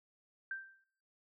sine tone with exponential decay, 1568 Hz, G6, in tune, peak -35 dBFS, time 0.51-0.84 s, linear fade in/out 2 ms, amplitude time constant 71 ms, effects noise-tail reverb RT60 0.7 s tail -25 dB re dry

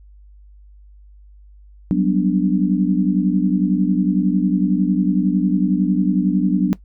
sine chord, G major seventh, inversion third, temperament equal, 185 / 196 / 246.9 / 293.7 Hz, F#3 / G3 / B3 / D4, 0 / 0 / 0 / 0 cents, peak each -17 / -21 / -22 / -19 dBFS, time 1.91-6.73 s, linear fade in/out 0 ms, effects noise-tail reverb RT60 0.1 s tail -17 dB re dry + added 50 Hz sine -42 dBFS peak until 6.84 s

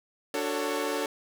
sawtooth chord, D major seventh, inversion none, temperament equal with one note detuned, 293.7 / 370 / 445.9 / 554.4 Hz, D4 / F#4 / A4 / C#5, 0 / 0 / +23 / 0 cents, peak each -30 / -32 / -28 / -30 dBFS, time 0.34-1.06 s, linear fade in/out 2 ms, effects none

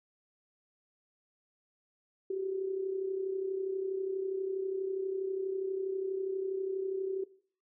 sine tone with amplitude modulation, 383.2 Hz, G4, 39 cents flat, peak -29 dBFS, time 2.3-7.24 s, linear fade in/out 5 ms, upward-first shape sine, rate 32.3 Hz, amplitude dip 60%, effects noise-tail reverb RT60 0.5 s tail -18 dB re dry

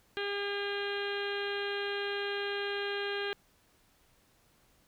harmonic tone, 403.7 Hz, G#4, 49 cents flat, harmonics 1 / 2 / 3 / 4 / 5 / 6 / 7 / 8 / 9 / 10, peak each -35 / -44 / -46 / -38 / -47 / -45 / -45 / -43 / -52 / -48 dBFS, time 0.17-3.33 s, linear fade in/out 0 ms, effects pink hiss -67 dBFS RMS until 4.87 s

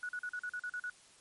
sine tone bursts, 1467 Hz, F#6, 15 cents flat, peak -36 dBFS, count 9, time 0.03-0.898 s, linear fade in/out 2 ms, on 60 ms, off 41 ms, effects white hiss -61 dBFS RMS until 1.2 s + MP3 48 kbps

